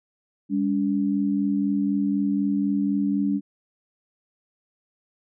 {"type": "tone pair together", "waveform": "sine", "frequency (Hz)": [201.2, 285.2], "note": ["G3", "C#4"], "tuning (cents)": [45, 49], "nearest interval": "tritone", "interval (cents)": 604, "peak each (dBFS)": -23, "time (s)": [0.49, 3.41], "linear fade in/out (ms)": 50, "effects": []}